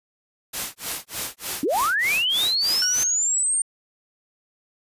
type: noise with tremolo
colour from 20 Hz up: white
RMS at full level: -27 dBFS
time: 0.53-3.04 s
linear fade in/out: 10 ms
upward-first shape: sine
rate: 3.3 Hz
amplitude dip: 100%
type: linear sweep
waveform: sine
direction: up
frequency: 246.9 to 8870 Hz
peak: -19 dBFS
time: 1.63-3.62 s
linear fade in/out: 2 ms
type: tone with exponential decay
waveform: sawtooth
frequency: 1480 Hz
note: F#6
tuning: in tune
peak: -20 dBFS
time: 2.82-3.27 s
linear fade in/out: 1 ms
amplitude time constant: 97 ms
effects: resampled to 32000 Hz